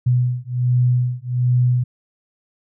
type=beating tone pair; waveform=sine; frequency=123.47 / 124.77 Hz; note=B2 / B2; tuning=0 / +18 cents; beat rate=1.3 Hz; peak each=-18 dBFS; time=0.06-1.84 s; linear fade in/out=10 ms; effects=none